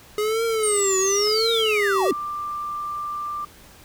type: tone with vibrato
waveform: square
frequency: 416.8 Hz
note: G#4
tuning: 6 cents sharp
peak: -21 dBFS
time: 0.18-2.11 s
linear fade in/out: 2 ms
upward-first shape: triangle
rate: 0.94 Hz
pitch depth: 180 cents each way
type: linear sweep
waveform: sine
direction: down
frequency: 8870 to 221.5 Hz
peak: -21 dBFS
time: 0.63-2.13 s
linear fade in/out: 5 ms
type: clicks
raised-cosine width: 0.5 ms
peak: -24 / -29 dBFS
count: 2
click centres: 1.27 / 1.28 s
type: tone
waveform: sine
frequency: 1184 Hz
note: D6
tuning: 14 cents sharp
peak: -26 dBFS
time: 2.05-3.45 s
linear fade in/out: 5 ms
effects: pink hiss -48 dBFS RMS until 3.84 s